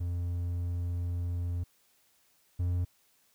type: tone pair in turn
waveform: triangle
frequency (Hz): 87.31 / 88.58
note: F2 / F2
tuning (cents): 0 / +25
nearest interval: unison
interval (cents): 25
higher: second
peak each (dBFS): -28 / -25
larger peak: second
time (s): 0-1.64 / 2.59-2.85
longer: first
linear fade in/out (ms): 10
effects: white hiss -68 dBFS RMS until 3.34 s